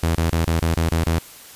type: tone bursts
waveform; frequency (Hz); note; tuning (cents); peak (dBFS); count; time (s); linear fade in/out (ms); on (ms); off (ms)
sawtooth; 82.5; E2; +2; -13; 8; 0.03-1.186; 0; 120; 28
effects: white hiss -42 dBFS RMS until 1.55 s + resampled to 32000 Hz